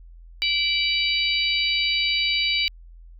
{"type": "harmonic tone with a mistuned harmonic", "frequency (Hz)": 772, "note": "G5", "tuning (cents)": -27, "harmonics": [3, 4, 5, 6], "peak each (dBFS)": [-24, -25, -26, -27], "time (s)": [0.42, 2.68], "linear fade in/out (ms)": 0, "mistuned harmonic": 4, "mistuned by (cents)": -71, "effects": ["added 42 Hz sine -42 dBFS peak until 3.19 s"]}